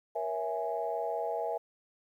sine chord, A# half-diminished seventh, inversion none, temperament equal with one note detuned, 473.5 / 554.4 / 659.3 / 830.6 Hz, A#4 / C#5 / E5 / G#5, +27 / 0 / 0 / 0 cents, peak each -36 / -40 / -34 / -36 dBFS, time 0.15-1.58 s, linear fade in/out 10 ms, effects tanh soft clip ceiling -20 dBFS + 11-bit

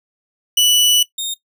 sawtooth tone pair in turn, 2960 / 3684 Hz, F#7 / A#7, 0 / -21 cents, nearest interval major third, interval 379 cents, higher second, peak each -7 / -18 dBFS, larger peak first, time 0.57-1.03 / 1.18-1.34 s, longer first, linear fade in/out 5 ms, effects noise-tail reverb RT60 0.1 s tail -17 dB re dry

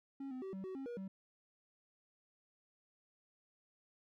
triangle tone with pitch steps, 273.4 / 256.2 / 383.6 / 191.6 / 376.5 / 269.8 / 478.7 / 192 Hz, C#4 / C4 / G4 / G3 / F#4 / C#4 / A#4 / G3, -24 / -36 / -37 / -39 / +30 / -47 / +46 / -36 cents, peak -40 dBFS, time 0.2-1.08 s, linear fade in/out 5 ms, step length 110 ms, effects none

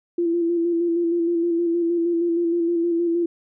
sine tone with vibrato, 340 Hz, F4, 46 cents flat, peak -18 dBFS, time 0.18-3.26 s, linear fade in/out 5 ms, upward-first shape square, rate 6.4 Hz, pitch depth 27 cents each way, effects none

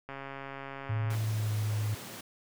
click train, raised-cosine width 0.5 ms, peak -26 dBFS, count 146, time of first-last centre 0.09-1.148 s, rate 137 Hz
sine tone with pitch glide, 109.6 to 106.23 Hz, A2 to G#2, -6 to +40 cents, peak -28 dBFS, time 0.89-1.95 s, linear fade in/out 10 ms, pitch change -54 cents, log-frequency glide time 1.21-1.55 s
pink high-pass noise, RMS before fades -44 dBFS, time 1.1-2.21 s, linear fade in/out 5 ms, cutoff 110 Hz, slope 48 dB/octave
effects none

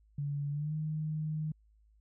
sine tone with pitch glide, 143.4 to 154.58 Hz, D3 to D#3, -41 to -11 cents, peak -32 dBFS, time 0.18-1.52 s, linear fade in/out 5 ms, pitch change +130 cents, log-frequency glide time 0.5-0.74 s, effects added 53 Hz sine -62 dBFS peak until 2 s

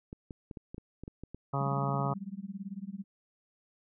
clicks, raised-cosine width 3 ms, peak -29 dBFS, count 10, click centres 0.129 / 0.308 / 0.512 / 0.572 / 0.745 / 0.781 / 1.036 / 1.079 / 1.236 / 1.346 s
harmonic tone, 138.59 Hz, C#3, in tune, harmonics 1 / 2 / 3 / 4 / 5 / 6 / 7 / 8 / 9, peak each -31 / -41 / -41 / -41 / -38 / -40 / -40 / -40 / -38 dBFS, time 1.53-2.14 s, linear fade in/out 10 ms
sine tone with tremolo, 196 Hz, G3, in tune, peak -34 dBFS, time 1.6-3.04 s, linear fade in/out 10 ms, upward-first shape sine, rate 18 Hz, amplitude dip 95%
effects none

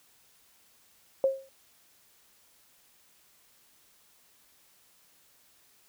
sine tone with exponential decay, 537 Hz, C5, 45 cents sharp, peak -18 dBFS, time 1.24-1.49 s, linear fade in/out 1 ms, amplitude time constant 54 ms, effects white hiss -63 dBFS RMS until 5.88 s

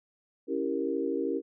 sine chord, C# diminished seventh, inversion none, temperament equal, 277.2 / 329.6 / 392 / 466.2 Hz, C#4 / E4 / G4 / Bb4, 0 / 0 / 0 / 0 cents, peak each -33 dBFS, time 0.47-1.42 s, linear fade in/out 50 ms, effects none

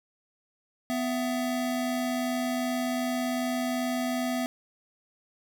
square tone pair together, 250.2 / 668 Hz, B3 / E5, +23 / +23 cents, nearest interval octave + perfect fourth, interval 1700 cents, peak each -29 / -33 dBFS, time 0.9-4.46 s, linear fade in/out 0 ms, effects none

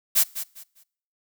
blue noise with echo, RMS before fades -18 dBFS, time 0.15-0.24 s, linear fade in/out 20 ms, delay 200 ms, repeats 3, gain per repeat -12 dB, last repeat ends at 0.84 s, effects noise-tail reverb RT60 0.6 s tail -23 dB re dry

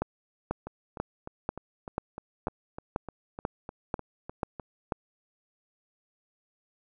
two click trains, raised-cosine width 1 ms, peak -24 / -14 dBFS, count 14 / 11, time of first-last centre 0.67-4.597 / 0.02-4.922 s, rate 3.31 / 2.04 Hz, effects none

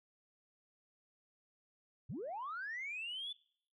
sine linear sweep, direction up, 89.1 to 3520 Hz, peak -39 dBFS, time 2.09-3.33 s, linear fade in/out 10 ms, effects noise-tail reverb RT60 0.6 s tail -23 dB re dry + tanh soft clip ceiling -36 dBFS

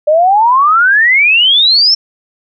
sine exponential sweep, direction up, 587.3 to 5470 Hz, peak -5 dBFS, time 0.07-1.95 s, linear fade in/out 10 ms, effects none

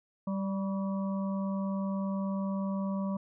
harmonic tone with a mistuned harmonic, 194.9 Hz, G3, 10 cents flat, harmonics 1 / 3 / 5 / 6, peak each -30 / -40 / -44 / -46 dBFS, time 0.27-3.17 s, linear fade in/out 5 ms, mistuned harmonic 6, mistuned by -44 cents, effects none

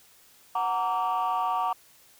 sine chord, Gb augmented, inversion none, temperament just, 740 / 925 / 1156.2 Hz, Gb5 / Bb5 / D6, 0 / -14 / -27 cents, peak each -27 dBFS, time 0.55-1.73 s, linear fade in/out 5 ms, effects tanh soft clip ceiling -20 dBFS + white hiss -57 dBFS RMS until 2.19 s

